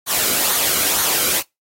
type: noise with flanger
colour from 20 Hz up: white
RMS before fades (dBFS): -18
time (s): 0.06-1.43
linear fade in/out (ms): 50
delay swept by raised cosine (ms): 0.38 to 1.15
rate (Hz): 2.1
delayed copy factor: -0.5
effects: noise-tail reverb RT60 0.2 s tail -25 dB re dry + AAC 48 kbps